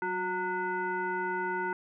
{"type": "tone with frequency modulation", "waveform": "sine", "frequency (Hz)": 915, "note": "A#5", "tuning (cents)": -32, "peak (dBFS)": -29, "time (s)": [0.02, 1.73], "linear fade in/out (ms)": 2, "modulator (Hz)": 551, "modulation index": 1.3, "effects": []}